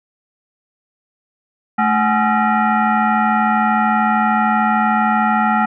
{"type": "tone with frequency modulation", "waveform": "sine", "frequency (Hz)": 311.1, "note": "D#4", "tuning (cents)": 0, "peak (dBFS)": -12, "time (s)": [1.78, 5.66], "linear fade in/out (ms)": 10, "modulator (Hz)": 529, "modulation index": 2.5, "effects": []}